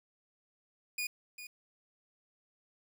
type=tone with echo; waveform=sawtooth; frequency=2452 Hz; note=D#7; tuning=26 cents flat; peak=-30 dBFS; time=0.98-1.07 s; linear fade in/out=5 ms; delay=400 ms; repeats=1; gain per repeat=-11 dB; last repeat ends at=1.47 s; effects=10-bit